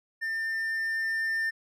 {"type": "tone with level ramp", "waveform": "triangle", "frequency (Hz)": 1798, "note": "A6", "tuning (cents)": 37, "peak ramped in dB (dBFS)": [-27, -24], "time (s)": [0.21, 1.51], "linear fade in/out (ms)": 20, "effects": []}